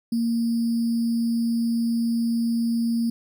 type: tone with sample-and-hold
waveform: sine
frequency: 231.8 Hz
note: A#3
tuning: 10 cents flat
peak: -20 dBFS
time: 0.12-3.1 s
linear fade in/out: 5 ms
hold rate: 4900 Hz
effects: none